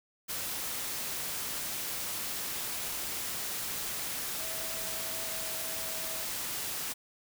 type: tone in noise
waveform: sine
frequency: 648 Hz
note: E5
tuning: 30 cents flat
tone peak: -46 dBFS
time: 4.39-6.26 s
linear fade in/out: 20 ms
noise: white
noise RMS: -36 dBFS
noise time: 0.28-6.94 s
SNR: -13 dB
effects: none